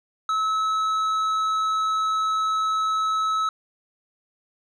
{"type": "tone with tanh clipping", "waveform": "sine", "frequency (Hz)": 1296, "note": "E6", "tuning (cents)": -30, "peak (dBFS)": -22, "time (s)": [0.29, 3.49], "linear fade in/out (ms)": 2, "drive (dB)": 8, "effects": []}